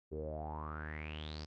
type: tone with low-pass filter sweep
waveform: sawtooth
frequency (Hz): 76.7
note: D#2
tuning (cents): -24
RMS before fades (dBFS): -43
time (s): 0.11-1.46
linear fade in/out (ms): 20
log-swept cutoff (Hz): 400 to 5200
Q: 9.8
effects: none